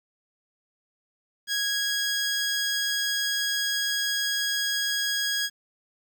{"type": "tone", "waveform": "15% pulse", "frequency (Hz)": 1651, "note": "G#6", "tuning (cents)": -11, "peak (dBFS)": -18, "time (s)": [1.47, 5.5], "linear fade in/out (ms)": 50, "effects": ["10-bit"]}